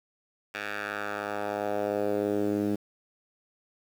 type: tone with band-pass filter sweep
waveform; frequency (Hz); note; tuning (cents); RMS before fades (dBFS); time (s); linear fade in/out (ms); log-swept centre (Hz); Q
10% pulse; 103; G#2; -14; -30; 0.54-2.76; 10; 2100 to 260; 1.7
effects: 8-bit